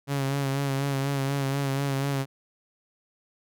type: tone with vibrato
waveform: sawtooth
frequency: 138.1 Hz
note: C#3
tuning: 6 cents flat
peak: -21 dBFS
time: 0.07-2.26 s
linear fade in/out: 50 ms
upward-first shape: sine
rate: 4.1 Hz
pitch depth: 37 cents each way
effects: none